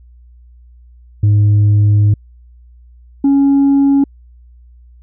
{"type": "tone pair in turn", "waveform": "sine", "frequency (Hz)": [103.83, 277.8], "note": ["G#2", "C#4"], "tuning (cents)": [0, 4], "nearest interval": "octave + perfect fourth", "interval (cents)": 1704, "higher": "second", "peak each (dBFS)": [-4, -5], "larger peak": "first", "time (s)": [[1.23, 2.14], [3.24, 4.04]], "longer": "first", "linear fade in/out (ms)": 5, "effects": ["tanh soft clip ceiling -6 dBFS", "added 60 Hz sine -39 dBFS peak until 5.02 s"]}